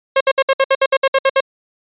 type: tone bursts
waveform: sawtooth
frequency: 539 Hz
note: C#5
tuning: 49 cents flat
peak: -6 dBFS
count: 12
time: 0.16-1.405 s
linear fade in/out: 5 ms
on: 46 ms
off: 63 ms
effects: resampled to 8000 Hz